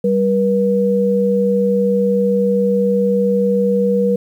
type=tone pair together; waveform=sine; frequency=194.9 / 482.1 Hz; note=G3 / B4; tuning=-10 / -42 cents; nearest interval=octave + major third; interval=1568 cents; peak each=-16 / -14 dBFS; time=0.04-4.16 s; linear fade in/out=5 ms; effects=8-bit